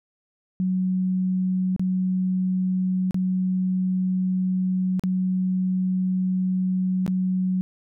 sine tone with dropouts, 185.3 Hz, F#3, 3 cents sharp, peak -20 dBFS, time 0.6-7.61 s, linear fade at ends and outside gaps 0 ms, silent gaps 1.763-1.795 / 3.109-3.144 / 4.995-5.037 / 7.064-7.078 s, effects none

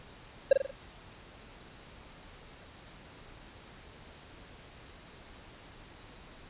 triangle tone with echo, 544 Hz, C#5, 33 cents flat, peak -13 dBFS, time 0.51-0.53 s, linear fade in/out 5 ms, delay 45 ms, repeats 4, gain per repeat -6 dB, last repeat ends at 0.71 s, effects pink hiss -52 dBFS RMS until 6.49 s + resampled to 8000 Hz

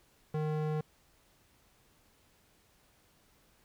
square tone with band-pass filter, 153.7 Hz, D#3, 21 cents flat, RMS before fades -33 dBFS, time 0.34-0.81 s, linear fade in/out 5 ms, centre 370 Hz, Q 0.72, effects pink hiss -67 dBFS RMS until 3.64 s

